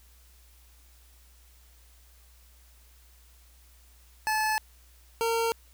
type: tone pair in turn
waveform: 25% pulse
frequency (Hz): 865 / 458.2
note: A5 / A#4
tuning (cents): -30 / -30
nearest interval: major seventh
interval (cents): 1100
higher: first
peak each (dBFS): -21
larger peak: neither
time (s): 4.27-4.58 / 5.21-5.52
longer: neither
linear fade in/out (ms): 0
effects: added 60 Hz sine -55 dBFS peak until 5.73 s + white hiss -61 dBFS RMS until 5.73 s